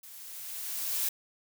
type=noise with level ramp; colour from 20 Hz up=blue; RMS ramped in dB=-49 to -29 dBFS; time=0.03-1.09 s; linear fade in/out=5 ms; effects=none